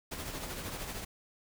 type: noise with tremolo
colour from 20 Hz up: pink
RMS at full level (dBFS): -38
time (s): 0.11-1.05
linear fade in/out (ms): 10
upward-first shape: triangle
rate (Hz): 13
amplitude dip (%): 50
effects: none